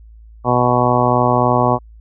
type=harmonic tone; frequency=123.3 Hz; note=B2; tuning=2 cents flat; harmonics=1 / 2 / 3 / 4 / 5 / 6 / 7 / 8 / 9; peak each=-19 / -20 / -22 / -22 / -19 / -20 / -20 / -21 / -20 dBFS; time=0.44-1.79 s; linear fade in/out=50 ms; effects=added 55 Hz sine -38 dBFS peak until 2 s